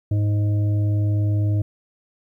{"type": "harmonic tone", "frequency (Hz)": 103.83, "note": "G#2", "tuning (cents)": 0, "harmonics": [1, 3, 5, 6], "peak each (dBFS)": [-17, -30, -43, -38], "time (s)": [0.11, 1.62], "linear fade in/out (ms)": 5, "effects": ["10-bit"]}